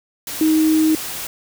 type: tone in noise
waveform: sine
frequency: 314.1 Hz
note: D#4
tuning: 16 cents sharp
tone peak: -12 dBFS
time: 0.41-0.95 s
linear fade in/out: 2 ms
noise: white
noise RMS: -28 dBFS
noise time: 0.27-1.27 s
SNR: +13 dB
effects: none